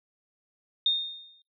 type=tone with exponential decay; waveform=sine; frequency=3666 Hz; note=A#7; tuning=30 cents flat; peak=-19 dBFS; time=0.86-1.42 s; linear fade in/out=2 ms; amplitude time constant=120 ms; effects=noise-tail reverb RT60 0.2 s tail -23 dB re dry